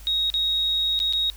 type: tone with dropouts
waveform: sine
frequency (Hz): 3770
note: A#7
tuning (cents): +19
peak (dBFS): -20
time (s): 0.07-1.3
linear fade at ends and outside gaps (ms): 0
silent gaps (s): 0.301-0.34 / 0.991-1.001 / 1.126-1.134
effects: added 50 Hz sine -40 dBFS peak until 1.36 s + white hiss -49 dBFS RMS until 1.36 s